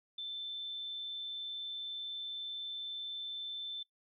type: tone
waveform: sine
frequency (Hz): 3538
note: A7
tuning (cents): +9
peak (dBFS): -38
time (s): 0.18-3.83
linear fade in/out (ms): 5
effects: noise-tail reverb RT60 0.1 s tail -19 dB re dry